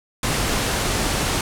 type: low-pass noise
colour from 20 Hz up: pink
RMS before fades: -22 dBFS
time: 0.23-1.41 s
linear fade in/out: 2 ms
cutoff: 11000 Hz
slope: 24 dB/octave
effects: none